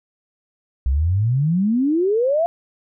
sine exponential sweep, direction up, 61.74 to 698.5 Hz, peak -15 dBFS, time 0.86-2.46 s, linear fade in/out 0 ms, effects none

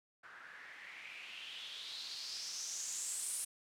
blue noise with low-pass filter sweep, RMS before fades -45 dBFS, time 0.23-3.45 s, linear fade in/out 10 ms, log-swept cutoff 1400 to 9700 Hz, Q 4.8, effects none

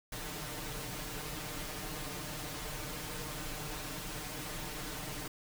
pink noise with comb filter, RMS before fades -41 dBFS, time 0.12-5.28 s, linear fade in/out 5 ms, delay 6.6 ms, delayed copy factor +0.9, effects none

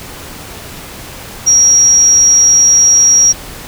sine tone, 5670 Hz, F8, 25 cents sharp, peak -4 dBFS, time 1.46-3.33 s, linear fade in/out 20 ms, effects pink hiss -29 dBFS RMS until 3.67 s

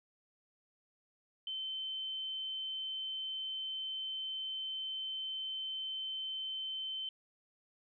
sine tone, 3081 Hz, G7, 31 cents flat, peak -37 dBFS, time 1.47-7.09 s, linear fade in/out 2 ms, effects none

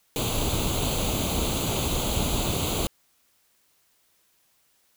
pink noise with comb filter, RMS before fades -26 dBFS, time 0.16-2.87 s, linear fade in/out 0 ms, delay 0.28 ms, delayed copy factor +0.8, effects white hiss -66 dBFS RMS until 4.96 s

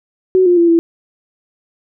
sine tone with pitch steps, 372.8 / 353.4 / 340.6 / 334.1 Hz, F#4 / F4 / F4 / E4, +13 / +21 / -43 / +23 cents, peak -7 dBFS, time 0.35-0.79 s, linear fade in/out 0 ms, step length 110 ms, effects none

